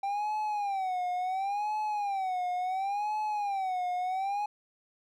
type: tone with vibrato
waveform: triangle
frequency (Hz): 784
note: G5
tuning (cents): 0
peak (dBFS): -27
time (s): 0.03-4.46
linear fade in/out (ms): 5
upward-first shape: sine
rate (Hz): 0.71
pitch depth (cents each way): 150
effects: none